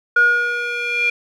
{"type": "tone with band-pass filter sweep", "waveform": "square", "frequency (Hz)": 478.8, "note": "A#4", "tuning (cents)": 46, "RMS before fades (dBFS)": -18, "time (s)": [0.16, 1.1], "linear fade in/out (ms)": 5, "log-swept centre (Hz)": [1400, 2400], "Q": 8.3, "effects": []}